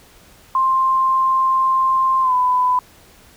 sine tone with pitch glide, 1052 to 1001 Hz, C6 to B5, +9 to +23 cents, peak -13 dBFS, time 0.55-2.79 s, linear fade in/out 2 ms, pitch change -86 cents, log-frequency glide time 2.22-2.34 s, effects pink hiss -48 dBFS RMS until 3.36 s

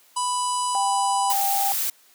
harmonic tone, 990 Hz, B5, 4 cents sharp, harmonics 1 / 3 / 4 / 5 / 6 / 7 / 8 / 9 / 10, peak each -23 / -35 / -41 / -36 / -41 / -40 / -34 / -39 / -33 dBFS, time 0.16-1.33 s, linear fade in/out 10 ms
sine tone, 793 Hz, G5, 20 cents sharp, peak -22 dBFS, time 0.75-1.72 s, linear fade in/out 0 ms
blue noise, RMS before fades -25 dBFS, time 1.3-1.9 s, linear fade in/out 2 ms
effects white hiss -56 dBFS RMS until 2.14 s + high-pass 300 Hz 12 dB/octave

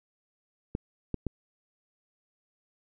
clicks, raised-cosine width 3 ms, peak -17 dBFS, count 3, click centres 0.751 / 1.143 / 1.267 s, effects none

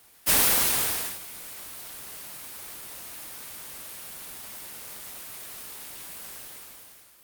white noise with ADSR envelope, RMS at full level -18 dBFS, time 0.26-7.17 s, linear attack 34 ms, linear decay 900 ms, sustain -22 dB, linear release 840 ms, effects white hiss -55 dBFS RMS until 7.23 s + Opus 32 kbps

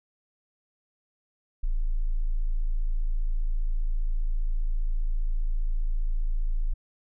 sine tone, 27.5 Hz, A0, in tune, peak -22 dBFS, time 1.63-6.74 s, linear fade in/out 10 ms, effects none

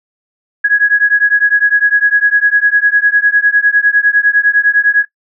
sine beating tone pair, 1661.2 / 1671.1 Hz, G#6 / G#6, 0 / +10 cents, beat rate 9.9 Hz, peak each -10 dBFS, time 0.64-5.05 s, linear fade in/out 10 ms, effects noise-tail reverb RT60 0.1 s tail -19 dB re dry

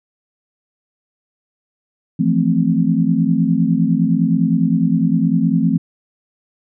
sine chord, F major seventh, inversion third, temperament equal with one note detuned, 164.81 / 174.61 / 220 / 260.9 Hz, E3 / F3 / A3 / C4, 0 / 0 / 0 / -5 cents, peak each -18 dBFS, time 2.19-5.78 s, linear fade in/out 10 ms, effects none

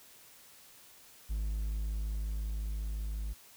triangle tone with level ramp, 52.8 Hz, G#1, 29 cents sharp, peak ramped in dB -29 to -32 dBFS, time 1.29-3.34 s, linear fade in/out 20 ms, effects white hiss -57 dBFS RMS until 3.56 s

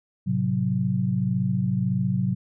sine chord, F# diminished, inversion first, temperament equal with one note detuned, 109.11 / 130.81 / 185 Hz, A2 / C3 / F#3, -14 / 0 / 0 cents, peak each -28 / -25 / -24 dBFS, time 0.26-2.35 s, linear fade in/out 20 ms, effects none

